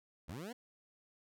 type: linear sweep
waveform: 20% pulse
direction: up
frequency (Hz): 62.9 to 256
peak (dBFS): -38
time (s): 0.28-0.53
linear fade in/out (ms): 10
effects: none